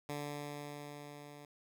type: tone with level ramp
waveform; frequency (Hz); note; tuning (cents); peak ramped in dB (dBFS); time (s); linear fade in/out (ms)
10% pulse; 145.9; D3; -11; -30 to -43; 0.09-1.45; 2
effects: none